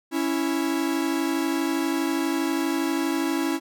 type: tone pair together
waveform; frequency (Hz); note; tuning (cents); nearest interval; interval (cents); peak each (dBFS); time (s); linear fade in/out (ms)
45% pulse; 277.2 / 329.6; C#4 / E4; 0 / 0; minor third; 300; -26 / -25; 0.11-3.6; 50
effects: none